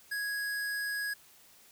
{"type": "tone", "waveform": "square", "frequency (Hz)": 1661.2, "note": "G#6", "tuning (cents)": 0, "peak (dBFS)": -33, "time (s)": [0.11, 1.14], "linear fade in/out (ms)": 10, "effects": ["white hiss -59 dBFS RMS until 1.71 s"]}